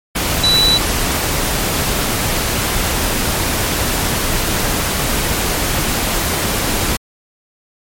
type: tone in noise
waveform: sine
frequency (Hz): 3951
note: B7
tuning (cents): 0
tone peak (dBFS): -10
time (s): 0.43-0.78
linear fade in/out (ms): 10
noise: pink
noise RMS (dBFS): -17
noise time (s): 0.15-6.97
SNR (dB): +4
effects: MP3 64 kbps